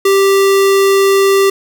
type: tone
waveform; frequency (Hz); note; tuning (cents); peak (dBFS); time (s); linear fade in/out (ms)
square; 392; G4; 0; -8; 0.05-1.5; 5
effects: none